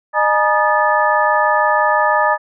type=tone cluster; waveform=sine; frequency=608 / 847 / 953 / 1229 / 1738 Hz; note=D#5 / G#5 / A#5 / D#6 / A6; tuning=-40 / +34 / +38 / -22 / -22 cents; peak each=-18 dBFS; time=0.13-2.38 s; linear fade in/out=50 ms; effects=none